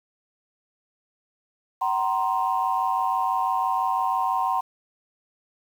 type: tone cluster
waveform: sine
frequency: 757 / 942 / 1048 Hz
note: F#5 / A#5 / C6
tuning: +39 / +18 / +2 cents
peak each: -25 dBFS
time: 1.81-4.61 s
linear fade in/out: 10 ms
effects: tanh soft clip ceiling -12 dBFS + 8-bit